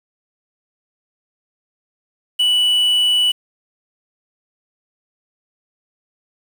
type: tone with quantisation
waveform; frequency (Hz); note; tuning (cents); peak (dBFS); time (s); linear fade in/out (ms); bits
triangle; 2960; F#7; 0; -11; 2.39-3.32; 10; 6
effects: none